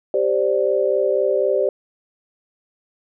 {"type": "chord", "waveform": "sine", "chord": "G suspended fourth", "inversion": "none", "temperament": "equal", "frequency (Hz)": [392, 523.3, 587.3], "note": ["G4", "C5", "D5"], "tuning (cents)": [0, 0, 0], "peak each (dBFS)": -20, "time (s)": [0.14, 1.69], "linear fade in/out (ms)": 2, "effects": []}